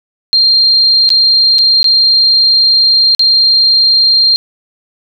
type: tone with dropouts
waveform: sine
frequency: 4190 Hz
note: C8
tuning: 2 cents sharp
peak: -5 dBFS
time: 0.33-4.36 s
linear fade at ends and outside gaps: 0 ms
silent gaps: 1.091-1.103 / 1.584-1.589 / 1.83-1.843 / 3.149-3.194 s
effects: none